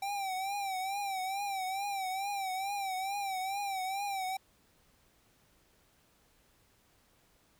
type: tone with vibrato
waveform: square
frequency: 778 Hz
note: G5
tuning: 13 cents flat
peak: -34 dBFS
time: 0.02-4.37 s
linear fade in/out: 5 ms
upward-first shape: triangle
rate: 2.3 Hz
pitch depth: 93 cents each way
effects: pink hiss -68 dBFS RMS until 7.59 s